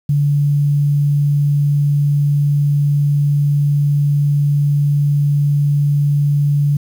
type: tone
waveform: sine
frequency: 144.4 Hz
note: D3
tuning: 29 cents flat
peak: -11 dBFS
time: 0.09-6.77 s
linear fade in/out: 5 ms
effects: 7-bit